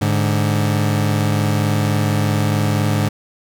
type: tone pair together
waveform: 30% pulse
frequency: 104.4 / 147.83 Hz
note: G#2 / D3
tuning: +10 / +12 cents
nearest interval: tritone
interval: 602 cents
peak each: -14 / -17 dBFS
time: 0.01-3.09 s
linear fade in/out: 10 ms
effects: none